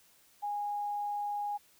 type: tone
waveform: sine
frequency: 823 Hz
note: G#5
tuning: 16 cents flat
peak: -32 dBFS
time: 0.42-1.58 s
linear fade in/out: 20 ms
effects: white hiss -64 dBFS RMS until 1.79 s